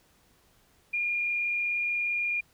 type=tone with frequency modulation; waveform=sine; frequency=2417 Hz; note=D7; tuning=49 cents sharp; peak=-26 dBFS; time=0.93-2.41 s; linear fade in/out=10 ms; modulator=33.7 Hz; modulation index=0.67; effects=pink hiss -64 dBFS RMS until 2.53 s